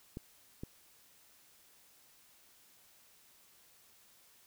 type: clicks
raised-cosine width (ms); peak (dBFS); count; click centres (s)
3; -28; 2; 0.171 / 0.635
effects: white hiss -64 dBFS RMS until 4.46 s